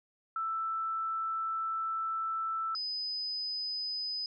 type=tone pair in turn; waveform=sine; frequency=1324 / 5010 Hz; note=E6 / D#8; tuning=+7 / +11 cents; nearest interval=octave + major seventh; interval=2304 cents; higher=second; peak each=-31 / -33 dBFS; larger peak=first; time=0.36-2.75 / 2.75-4.26 s; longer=first; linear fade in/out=2 ms; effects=none